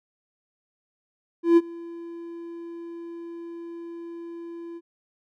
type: tone with ADSR envelope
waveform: triangle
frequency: 338.3 Hz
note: E4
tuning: 45 cents sharp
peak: -9 dBFS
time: 1.43-4.81 s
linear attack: 140 ms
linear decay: 37 ms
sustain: -24 dB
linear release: 43 ms
effects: none